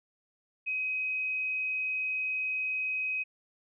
sine tone with frequency modulation, 2527 Hz, D#7, 26 cents sharp, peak -29 dBFS, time 0.66-3.24 s, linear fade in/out 20 ms, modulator 80.2 Hz, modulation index 0.22, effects none

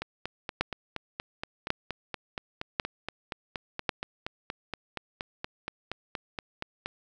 two click trains, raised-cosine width 0.3 ms, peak -9 / -17 dBFS, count 4 / 30, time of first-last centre 0.61-3.892 / 0.02-6.86 s, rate 0.914 / 4.24 Hz, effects none

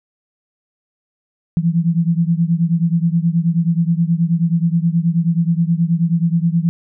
sine beating tone pair, 164.81 / 174.21 Hz, E3 / F3, 0 / -4 cents, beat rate 9.4 Hz, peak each -15 / -17 dBFS, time 1.57-6.69 s, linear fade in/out 0 ms, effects none

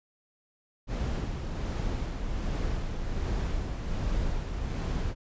brown noise with tremolo, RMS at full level -29 dBFS, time 0.87-5.15 s, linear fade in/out 50 ms, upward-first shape sine, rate 1.3 Hz, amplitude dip 40%, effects resampled to 16000 Hz

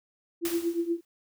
sine tone with tremolo, 338.9 Hz, E4, 48 cents sharp, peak -22 dBFS, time 0.41-1.01 s, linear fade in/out 50 ms, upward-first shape triangle, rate 8.4 Hz, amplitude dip 90%
white noise with exponential decay, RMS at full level -33 dBFS, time 0.45-1.05 s, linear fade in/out 2 ms, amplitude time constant 130 ms
effects none

